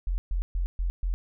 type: tone bursts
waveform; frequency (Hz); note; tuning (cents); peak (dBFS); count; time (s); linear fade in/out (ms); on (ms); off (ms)
sine; 43.68; F1; +1; -24; 5; 0.07-1.14; 0; 110; 130
effects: none